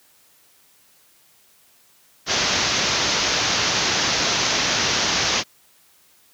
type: low-pass noise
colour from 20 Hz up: white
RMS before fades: -21 dBFS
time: 2.26-5.44 s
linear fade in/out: 50 ms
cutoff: 6500 Hz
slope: 96 dB/octave
effects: white hiss -56 dBFS RMS until 6.33 s + high-pass 60 Hz 12 dB/octave